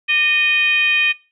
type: tone with frequency modulation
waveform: sine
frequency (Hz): 2479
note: D#7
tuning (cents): -7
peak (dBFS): -13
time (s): 0.08-1.13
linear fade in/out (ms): 20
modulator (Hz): 646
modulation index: 0.84
effects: noise-tail reverb RT60 0.3 s tail -21 dB re dry